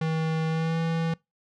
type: tone with pitch glide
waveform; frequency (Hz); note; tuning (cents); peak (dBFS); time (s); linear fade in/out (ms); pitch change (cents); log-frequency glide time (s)
square; 160 to 164.31; D#3 to E3; +49 to -5; -25; 0.01-1.14; 5; +46; 0.48-0.79
effects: noise-tail reverb RT60 0.2 s tail -24 dB re dry + low-pass 4000 Hz 12 dB/octave